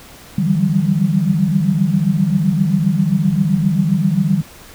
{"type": "tone cluster", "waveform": "sine", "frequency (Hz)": [151, 166.2, 189.9, 197.5], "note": ["D3", "E3", "F#3", "G3"], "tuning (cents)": [48, 15, 45, 13], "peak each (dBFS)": -18, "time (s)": [0.38, 4.42], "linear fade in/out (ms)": 5, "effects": ["pink hiss -40 dBFS RMS until 4.74 s"]}